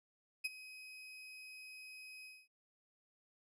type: tone with ADSR envelope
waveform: 35% pulse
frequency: 2525 Hz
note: D#7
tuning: 25 cents sharp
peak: -32 dBFS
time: 0.44-2.48 s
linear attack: 13 ms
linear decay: 27 ms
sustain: -17 dB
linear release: 230 ms
effects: low-pass 12000 Hz 12 dB/octave